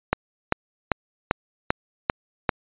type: click train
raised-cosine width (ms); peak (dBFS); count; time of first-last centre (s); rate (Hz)
0.5; -3; 7; 0.13-2.492; 2.54
effects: resampled to 8000 Hz